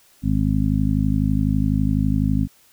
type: harmonic tone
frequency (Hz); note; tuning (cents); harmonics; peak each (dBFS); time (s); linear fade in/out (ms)
52; G#1; +3; 1 / 2 / 3 / 4 / 5; -23 / -23 / -23 / -23 / -23; 0.22-2.48; 50
effects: white hiss -55 dBFS RMS until 2.72 s